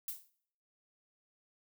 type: noise with exponential decay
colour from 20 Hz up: violet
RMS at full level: -36 dBFS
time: 0.08-0.3 s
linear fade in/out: 2 ms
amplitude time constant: 46 ms
effects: noise-tail reverb RT60 0.6 s tail -19 dB re dry